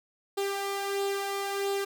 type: tone with flanger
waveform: sawtooth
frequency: 396.8 Hz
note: G4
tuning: 21 cents sharp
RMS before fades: -31 dBFS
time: 0.37-1.85 s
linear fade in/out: 10 ms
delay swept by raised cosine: 0.24 to 1.64 ms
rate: 1.5 Hz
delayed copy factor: +0.5
effects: none